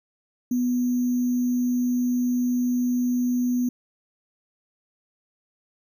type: tone with sample-and-hold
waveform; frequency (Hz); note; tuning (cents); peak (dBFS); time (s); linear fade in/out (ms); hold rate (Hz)
sine; 246.9; B3; 0; -20; 0.51-3.69; 5; 6300
effects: none